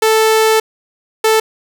sawtooth tone pair in turn, 440 / 440 Hz, A4 / A4, 0 / 0 cents, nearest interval unison, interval 0 cents, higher neither, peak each -5 dBFS, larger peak neither, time 0.02-0.6 / 1.24-1.4 s, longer first, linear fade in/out 5 ms, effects none

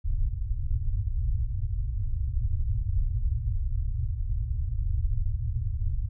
pink low-pass noise, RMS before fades -27 dBFS, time 0.04-6.09 s, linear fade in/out 20 ms, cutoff 120 Hz, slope 96 dB/octave, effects none

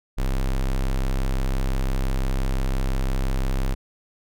square tone, 32.92 Hz, C1, 11 cents sharp, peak -21 dBFS, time 0.17-3.75 s, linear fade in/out 20 ms, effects none

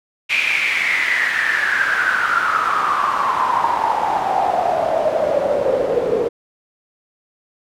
pink noise with band-pass filter sweep, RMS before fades -18 dBFS, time 0.29-6.29 s, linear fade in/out 20 ms, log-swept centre 2500 to 450 Hz, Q 8.8, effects none

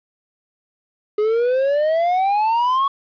triangle exponential sweep, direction up, 415.3 to 1121 Hz, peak -13 dBFS, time 1.18-2.88 s, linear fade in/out 5 ms, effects resampled to 11025 Hz + 8-bit

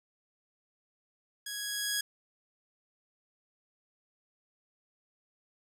10% pulse tone with level ramp, 1661.2 Hz, G#6, in tune, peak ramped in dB -29 to -20 dBFS, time 1.46-2.01 s, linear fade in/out 5 ms, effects none

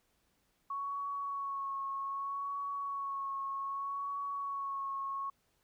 sine tone with vibrato, 1108.7 Hz, C#6, in tune, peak -35 dBFS, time 0.7-5.3 s, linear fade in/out 5 ms, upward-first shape sine, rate 0.64 Hz, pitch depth 23 cents each way, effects pink hiss -75 dBFS RMS until 5.63 s

